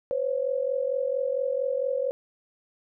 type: tone pair together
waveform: sine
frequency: 505.6 / 550 Hz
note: B4 / C#5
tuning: +41 / -14 cents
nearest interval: minor second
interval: 145 cents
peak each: -27 dBFS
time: 0.11-2.11 s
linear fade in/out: 0 ms
effects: none